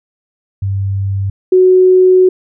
sine tone pair in turn, 98 / 370 Hz, G2 / F#4, 0 / 0 cents, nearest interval octave + major seventh, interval 2300 cents, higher second, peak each -13 / -4 dBFS, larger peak second, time 0.62-1.3 / 1.52-2.29 s, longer second, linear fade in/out 5 ms, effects none

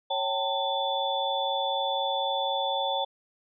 sine tone cluster, 552 / 774 / 898 / 3474 Hz, C#5 / G5 / A5 / A7, -7 / -22 / +35 / -23 cents, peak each -31 dBFS, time 0.1-3.05 s, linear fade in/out 10 ms, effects none

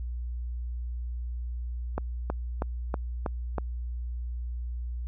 click train, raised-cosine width 1 ms, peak -15 dBFS, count 6, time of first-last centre 1.98-3.583 s, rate 3.12 Hz, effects added 60 Hz sine -31 dBFS peak until 5.07 s

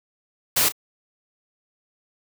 white noise with echo, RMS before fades -19 dBFS, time 0.56-0.69 s, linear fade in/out 10 ms, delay 33 ms, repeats 1, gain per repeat -14 dB, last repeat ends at 0.723 s, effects none

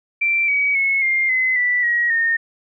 sine tone with pitch steps, 2349 / 2268 / 2189 / 2113 / 2040 / 1969.6 / 1901.4 / 1835.6 Hz, D7 / C#7 / C#7 / C7 / C7 / B6 / A#6 / A#6, 0 / +39 / -22 / +16 / -44 / -5 / +34 / -27 cents, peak -15 dBFS, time 0.21-2.37 s, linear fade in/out 10 ms, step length 270 ms, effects none

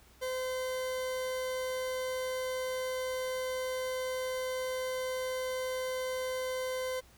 40% pulse tone, 514 Hz, C5, 31 cents flat, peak -32 dBFS, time 0.21-7.01 s, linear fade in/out 20 ms, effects added 60 Hz sine -60 dBFS peak until 7.17 s + pink hiss -61 dBFS RMS until 7.17 s

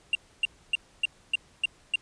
triangle tone bursts, 2778 Hz, F7, 10 cents flat, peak -19 dBFS, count 7, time 0.13-1.957 s, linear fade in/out 2 ms, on 21 ms, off 280 ms, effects pink hiss -59 dBFS RMS until 2.01 s + resampled to 22050 Hz

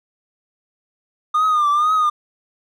triangle tone with vibrato, 1215 Hz, D#6, 42 cents flat, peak -11 dBFS, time 1.34-2.1 s, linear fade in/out 10 ms, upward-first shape triangle, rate 2.1 Hz, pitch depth 89 cents each way, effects tanh soft clip ceiling -8 dBFS

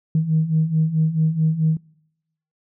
sine beating tone pair, 155.56 / 160.16 Hz, D#3 / E3, 0 / -50 cents, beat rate 4.6 Hz, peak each -21 / -17 dBFS, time 0.15-1.77 s, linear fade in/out 2 ms, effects noise-tail reverb RT60 0.8 s tail -23 dB re dry + tanh soft clip ceiling -9 dBFS

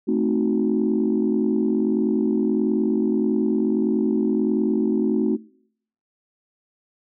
sine chord, A diminished seventh, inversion none, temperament equal, 220 / 261.6 / 311.1 / 370 Hz, A3 / C4 / Eb4 / Gb4, 0 / 0 / 0 / 0 cents, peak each -22 / -24 / -24 / -23 dBFS, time 0.07-5.37 s, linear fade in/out 20 ms, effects noise-tail reverb RT60 0.7 s tail -24 dB re dry + tanh soft clip ceiling -10 dBFS

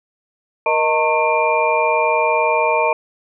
sine tone cluster, 472.8 / 624 / 906 / 1087 / 2388 Hz, A#4 / D#5 / A#5 / C#6 / D7, +24 / +5 / -50 / -34 / +28 cents, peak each -21 / -19 / -18 / -23 / -21 dBFS, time 0.66-2.93 s, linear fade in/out 2 ms, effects none

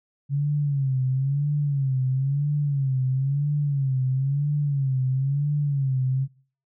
sine tone with vibrato, 138.1 Hz, C#3, 6 cents flat, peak -20 dBFS, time 0.29-6.28 s, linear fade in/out 50 ms, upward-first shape sine, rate 1 Hz, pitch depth 110 cents each way, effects noise-tail reverb RT60 0.5 s tail -24 dB re dry

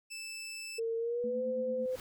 20% pulse tone, 2637 Hz, E7, in tune, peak -36 dBFS, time 0.1-0.8 s, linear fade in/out 20 ms
sine tone with pitch glide, 456 to 511.8 Hz, A#4 to C5, -38 to -38 cents, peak -31 dBFS, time 0.78-1.96 s, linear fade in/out 10 ms, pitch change +200 cents, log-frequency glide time 0.97-1.44 s
sine tone with tremolo, 227.5 Hz, A#3, 42 cents flat, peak -37 dBFS, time 1.24-1.86 s, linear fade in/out 0 ms, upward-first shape sine, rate 9.1 Hz, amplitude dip 65%
pink noise with exponential growth, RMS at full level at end -45 dBFS, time 1.77-2 s, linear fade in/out 1 ms, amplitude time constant 49 ms
effects none

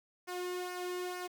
sawtooth tone with flanger, 360 Hz, F#4, 47 cents flat, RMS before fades -39 dBFS, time 0.27-1.28 s, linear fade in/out 20 ms, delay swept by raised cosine 0.26 to 1.56 ms, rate 2.2 Hz, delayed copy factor -0.5, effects 10-bit

